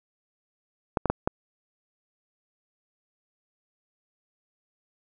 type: clicks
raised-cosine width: 1 ms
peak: -9 dBFS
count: 4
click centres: 0.972 / 1.057 / 1.1 / 1.275 s
effects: none